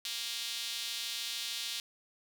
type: tone with high-pass filter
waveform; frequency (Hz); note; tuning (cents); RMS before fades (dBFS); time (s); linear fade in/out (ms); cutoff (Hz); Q
sawtooth; 233.1; A#3; 0; -38; 0.05-1.8; 2; 3600; 2.2
effects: none